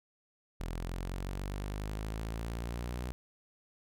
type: linear sweep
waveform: sawtooth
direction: up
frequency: 41.33 to 62.2 Hz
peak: -32 dBFS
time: 0.6-3.12 s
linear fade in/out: 0 ms
effects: none